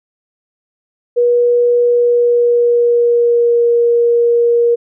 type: tone with pitch glide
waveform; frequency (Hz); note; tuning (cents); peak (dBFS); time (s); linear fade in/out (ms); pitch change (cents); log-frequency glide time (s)
sine; 482.2 to 472.5; B4 to A#4; -41 to +23; -8; 1.16-4.76; 20; -36; 1.8-3.63
effects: none